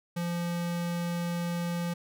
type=tone; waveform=square; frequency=172.5 Hz; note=F3; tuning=21 cents flat; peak=-30 dBFS; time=0.16-1.94 s; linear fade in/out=10 ms; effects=none